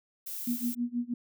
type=noise; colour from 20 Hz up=violet; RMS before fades=-38 dBFS; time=0.26-0.75 s; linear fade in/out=10 ms
type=tone with tremolo; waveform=sine; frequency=241 Hz; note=B3; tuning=42 cents flat; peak=-26 dBFS; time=0.47-1.14 s; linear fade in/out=5 ms; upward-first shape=sine; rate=6.3 Hz; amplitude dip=95%
effects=none